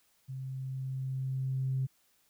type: tone with level ramp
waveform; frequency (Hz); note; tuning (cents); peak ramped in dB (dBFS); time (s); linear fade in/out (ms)
sine; 132; C3; +16; -37 to -27; 0.28-1.87; 20
effects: tanh soft clip ceiling -23 dBFS + white hiss -70 dBFS RMS until 2.29 s